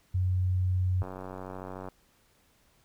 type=tone; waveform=sine; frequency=91.9 Hz; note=F#2; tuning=11 cents flat; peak=-24 dBFS; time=0.14-1.03 s; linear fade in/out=10 ms
type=click train; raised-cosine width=1 ms; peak=-26 dBFS; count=82; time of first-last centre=1.02-1.886 s; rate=93.5 Hz
effects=pink hiss -66 dBFS RMS until 2.84 s